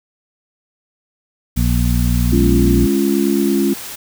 harmonic tone, 60 Hz, B1, 49 cents flat, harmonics 1 / 2 / 3 / 4, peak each -15 / -18 / -20 / -21 dBFS, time 1.56-2.87 s, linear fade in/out 20 ms
white noise, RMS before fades -30 dBFS, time 1.56-3.96 s, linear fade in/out 10 ms
sine chord, Db major, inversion second, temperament equal with one note detuned, 207.7 / 277.2 / 345.6 Hz, Ab3 / Db4 / F4, 0 / 0 / -18 cents, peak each -17 dBFS, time 2.32-3.74 s, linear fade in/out 10 ms
effects none

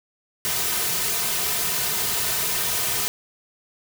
white noise with comb filter, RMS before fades -24 dBFS, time 0.45-3.08 s, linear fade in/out 0 ms, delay 3.6 ms, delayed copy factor -0.7, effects none

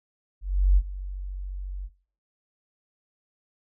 sine tone with ADSR envelope, 47.04 Hz, F#1, 29 cents sharp, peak -13 dBFS, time 0.41-1.9 s, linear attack 360 ms, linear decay 53 ms, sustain -17 dB, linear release 52 ms, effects noise-tail reverb RT60 0.5 s tail -23 dB re dry

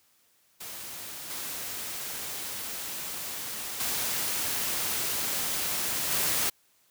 white noise with level steps, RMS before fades -40 / -36 / -30 / -27 dBFS, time 0.6-6.5 s, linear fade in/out 10 ms, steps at 1.3 / 3.8 / 6.11 s, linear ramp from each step 2 ms, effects white hiss -66 dBFS RMS until 6.9 s + high-pass 60 Hz 12 dB/octave

